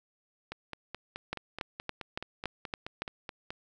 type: two click trains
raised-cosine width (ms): 0.3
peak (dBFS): -22 / -17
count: 15 / 7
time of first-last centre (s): 0.52-3.505 / 1.33-3.02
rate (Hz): 4.69 / 3.55
effects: none